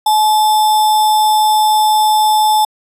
sine tone with sample-and-hold, 857 Hz, A5, 46 cents flat, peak -8 dBFS, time 0.06-2.65 s, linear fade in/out 5 ms, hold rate 4410 Hz, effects resampled to 32000 Hz

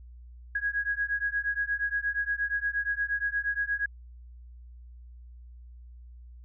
sine beating tone pair, 1649 / 1657.5 Hz, G#6 / G#6, -13 / -4 cents, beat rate 8.5 Hz, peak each -30 dBFS, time 0.55-3.86 s, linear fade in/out 5 ms, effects added 60 Hz sine -45 dBFS peak until 6.44 s

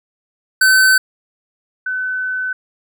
square / sine tone pair in turn, 1526 / 1511.1 Hz, G6 / F#6, -47 / +36 cents, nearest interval unison, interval 17 cents, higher first, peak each -9 / -18 dBFS, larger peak first, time 0.61-0.98 / 1.86-2.53 s, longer second, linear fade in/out 5 ms, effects none

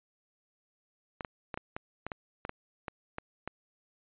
clicks, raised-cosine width 0.5 ms, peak -21 dBFS, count 12, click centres 1.208 / 1.248 / 1.542 / 1.575 / 1.765 / 2.066 / 2.118 / 2.451 / 2.494 / 2.882 / 3.184 / 3.476 s, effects resampled to 8000 Hz

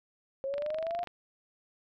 sine linear sweep, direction up, 534 to 710 Hz, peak -31 dBFS, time 0.44-1.04 s, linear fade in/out 0 ms
click train, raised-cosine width 0.3 ms, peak -27 dBFS, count 14, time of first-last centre 0.54-1.073 s, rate 24.4 Hz
effects none

